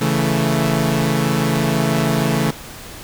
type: chord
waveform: sawtooth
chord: A major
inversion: first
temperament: equal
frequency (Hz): 138.59 / 164.81 / 220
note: C#3 / E3 / A3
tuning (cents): 0 / 0 / 0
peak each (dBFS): -16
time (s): 0.01-2.51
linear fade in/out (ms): 5
effects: pink hiss -35 dBFS RMS until 3.03 s